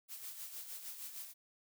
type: noise with tremolo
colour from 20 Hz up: blue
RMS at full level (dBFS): -45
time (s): 0.08-1.34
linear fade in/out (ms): 50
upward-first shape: sine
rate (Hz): 6.5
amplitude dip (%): 55
effects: none